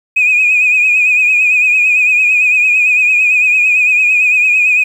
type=tone with vibrato; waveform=sine; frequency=2489 Hz; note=D#7; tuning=in tune; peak=-6 dBFS; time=0.16-4.84 s; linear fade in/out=10 ms; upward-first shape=triangle; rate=8.9 Hz; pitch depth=64 cents each way; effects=tanh soft clip ceiling -3 dBFS + 7-bit